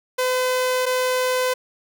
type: tone pair in turn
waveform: sawtooth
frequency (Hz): 508 / 508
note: B4 / B4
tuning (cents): +49 / +49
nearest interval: unison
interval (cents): 0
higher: neither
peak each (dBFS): -15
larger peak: neither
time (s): 0.18-0.86 / 0.86-1.54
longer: neither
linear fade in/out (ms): 10
effects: none